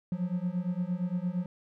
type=beating tone pair; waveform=triangle; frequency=174.61 / 183.31 Hz; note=F3 / F#3; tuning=0 / -16 cents; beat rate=8.7 Hz; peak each=-30 dBFS; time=0.12-1.46 s; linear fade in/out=2 ms; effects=none